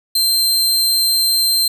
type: tone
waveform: sawtooth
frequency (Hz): 4139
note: C8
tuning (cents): -20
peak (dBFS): -10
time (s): 0.15-1.68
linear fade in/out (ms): 5
effects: none